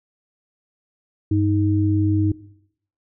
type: tone pair together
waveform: sine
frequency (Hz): 98.68 / 313.3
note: G2 / D#4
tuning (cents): +12 / +12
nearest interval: octave + minor sixth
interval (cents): 2000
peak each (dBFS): -18 / -19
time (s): 1.31-2.32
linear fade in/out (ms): 5
effects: noise-tail reverb RT60 0.7 s tail -18 dB re dry